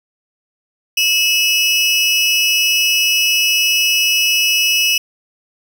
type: tone pair together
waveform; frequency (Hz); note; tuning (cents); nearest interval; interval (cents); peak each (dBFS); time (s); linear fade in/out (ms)
30% pulse; 2601 / 2920; E7 / F#7; -24 / -24; major second; 200; -12; 0.97-4.98; 5
effects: none